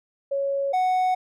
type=tone pair in turn; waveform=sine / triangle; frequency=554.4 / 740 Hz; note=C#5 / F#5; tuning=0 / 0 cents; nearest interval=perfect fourth; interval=500 cents; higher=second; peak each=-22 / -17 dBFS; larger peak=second; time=0.31-0.73 / 0.73-1.15 s; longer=neither; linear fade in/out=10 ms; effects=none